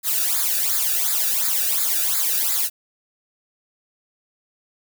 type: noise with flanger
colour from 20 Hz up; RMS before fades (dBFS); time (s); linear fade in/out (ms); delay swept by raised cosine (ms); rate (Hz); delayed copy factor
blue; -21; 0.03-2.7; 50; 0.34 to 0.97; 2.8; -1
effects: none